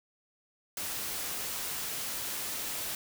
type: noise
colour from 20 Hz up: white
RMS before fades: -36 dBFS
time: 0.77-2.95 s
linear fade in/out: 2 ms
effects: none